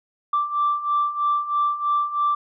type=beating tone pair; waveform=sine; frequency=1171 / 1174.1 Hz; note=D6 / D6; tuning=-5 / -1 cents; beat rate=3.1 Hz; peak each=-24 / -20 dBFS; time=0.33-2.35 s; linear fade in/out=5 ms; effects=tanh soft clip ceiling -13 dBFS